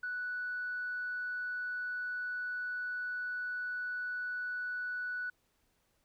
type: tone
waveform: sine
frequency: 1480 Hz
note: F#6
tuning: in tune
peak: -34 dBFS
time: 0.03-5.3 s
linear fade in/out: 5 ms
effects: tanh soft clip ceiling -30 dBFS + pink hiss -75 dBFS RMS until 6.04 s